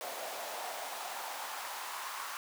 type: noise with high-pass filter sweep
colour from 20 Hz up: pink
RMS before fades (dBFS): -41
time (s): 0.01-2.37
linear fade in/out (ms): 0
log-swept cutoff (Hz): 600 to 1100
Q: 3.1
effects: none